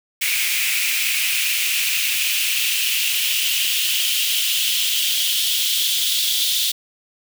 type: noise with high-pass filter sweep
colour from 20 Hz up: white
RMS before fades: -20 dBFS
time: 0.21-6.72 s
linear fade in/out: 10 ms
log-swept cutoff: 2300 to 3500 Hz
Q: 4.4
effects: none